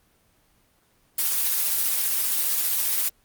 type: noise with tremolo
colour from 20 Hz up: blue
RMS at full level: -22 dBFS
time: 1.18-3.09 s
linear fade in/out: 5 ms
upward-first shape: sine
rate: 15 Hz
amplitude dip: 25%
effects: pink hiss -63 dBFS RMS until 3.24 s + Opus 24 kbps